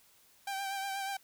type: tone with vibrato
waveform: sawtooth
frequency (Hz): 784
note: G5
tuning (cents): 0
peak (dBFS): -31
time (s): 0.47-1.17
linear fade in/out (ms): 5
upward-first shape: triangle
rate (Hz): 8.3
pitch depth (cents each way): 36
effects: white hiss -64 dBFS RMS until 1.23 s